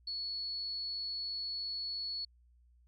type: tone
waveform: sine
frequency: 4397 Hz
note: C#8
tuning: 15 cents flat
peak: -36 dBFS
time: 0.07-2.25 s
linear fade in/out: 5 ms
effects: added 60 Hz sine -62 dBFS peak until 2.87 s